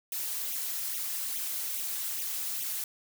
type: noise with flanger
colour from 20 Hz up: blue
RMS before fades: -34 dBFS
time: 0.12-2.84 s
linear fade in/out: 2 ms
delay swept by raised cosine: 0.31 to 6.11 ms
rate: 2.4 Hz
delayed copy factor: +0.8
effects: none